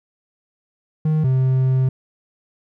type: tone pair in turn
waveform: triangle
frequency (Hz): 155.56 / 130.55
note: D#3 / C3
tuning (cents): 0 / -3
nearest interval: minor third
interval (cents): 303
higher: first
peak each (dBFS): -13 / -12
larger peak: second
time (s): 1.05-1.24 / 1.24-1.89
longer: second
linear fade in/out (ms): 5
effects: none